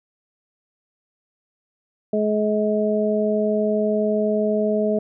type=harmonic tone; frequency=212.2 Hz; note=G#3; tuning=38 cents sharp; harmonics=1 / 2 / 3; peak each=-22 / -22 / -22 dBFS; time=2.13-4.99 s; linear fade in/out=5 ms; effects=none